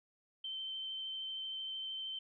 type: tone with vibrato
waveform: sine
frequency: 3100 Hz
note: G7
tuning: 20 cents flat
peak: -39 dBFS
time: 0.44-2.19 s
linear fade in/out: 5 ms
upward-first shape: sine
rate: 13 Hz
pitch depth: 13 cents each way
effects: none